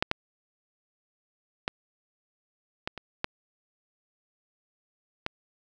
clicks, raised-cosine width 0.3 ms, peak -7 / -8 / -11 / -14 / -22 / -10 / -13 dBFS, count 7, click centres 0.025 / 0.114 / 1.679 / 2.875 / 2.977 / 3.244 / 5.264 s, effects none

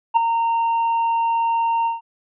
triangle tone with ADSR envelope, 921 Hz, A#5, 21 cents flat, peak -7 dBFS, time 0.14-2.01 s, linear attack 27 ms, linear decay 9 ms, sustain -8 dB, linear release 150 ms, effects resampled to 8000 Hz

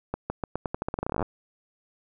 accelerating click train, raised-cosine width 1 ms, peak -14 dBFS, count 21, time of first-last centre 0.14-1.227 s, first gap 160 ms, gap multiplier 0.86, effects none

